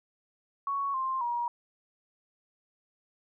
sine tone with pitch steps, 1113 / 1052 / 953 Hz, C#6 / C6 / A#5, +7 / +9 / +38 cents, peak -28 dBFS, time 0.67-1.48 s, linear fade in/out 2 ms, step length 270 ms, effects none

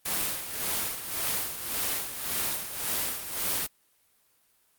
white noise with tremolo, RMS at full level -28 dBFS, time 0.05-3.67 s, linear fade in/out 10 ms, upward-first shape sine, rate 1.8 Hz, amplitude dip 65%, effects white hiss -67 dBFS RMS until 4.78 s + Opus 32 kbps

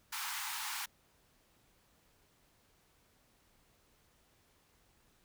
pink high-pass noise, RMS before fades -40 dBFS, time 0.12-0.86 s, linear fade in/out 10 ms, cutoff 810 Hz, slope 96 dB/octave, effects pink hiss -70 dBFS RMS until 5.24 s

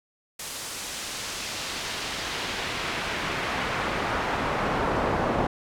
brown noise with band-pass filter sweep, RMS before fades -29 dBFS, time 0.39-5.47 s, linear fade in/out 5 ms, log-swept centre 9200 to 780 Hz, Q 0.79, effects none

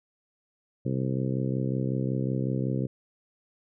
harmonic tone, 65.41 Hz, C2, in tune, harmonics 2 / 3 / 4 / 5 / 6 / 7 / 8, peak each -28 / -32 / -34 / -36 / -38 / -39 / -40 dBFS, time 0.85-2.87 s, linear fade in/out 10 ms, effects none

